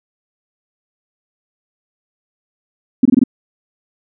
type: tone bursts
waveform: sine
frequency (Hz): 254.8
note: C4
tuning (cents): -46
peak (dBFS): -5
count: 5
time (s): 3.03-3.238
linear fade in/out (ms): 5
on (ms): 24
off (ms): 22
effects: none